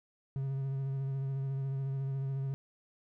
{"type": "tone with vibrato", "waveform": "triangle", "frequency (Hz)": 135.6, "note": "C#3", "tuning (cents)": -38, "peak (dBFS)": -30, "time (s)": [0.36, 2.54], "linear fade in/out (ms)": 0, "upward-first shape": "sine", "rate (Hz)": 14, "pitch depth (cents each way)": 23, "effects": []}